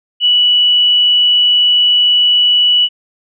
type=tone; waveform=sine; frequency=2949 Hz; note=F#7; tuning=6 cents flat; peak=-7 dBFS; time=0.2-2.89 s; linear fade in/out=50 ms; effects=none